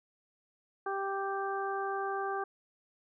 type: harmonic tone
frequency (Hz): 392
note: G4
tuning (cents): 0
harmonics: 1 / 2 / 3 / 4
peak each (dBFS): -36 / -36 / -38 / -41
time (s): 0.86-2.44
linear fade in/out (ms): 5
effects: none